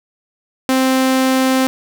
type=tone; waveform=sawtooth; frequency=261.6 Hz; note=C4; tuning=in tune; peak=-8 dBFS; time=0.69-1.67 s; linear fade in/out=0 ms; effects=none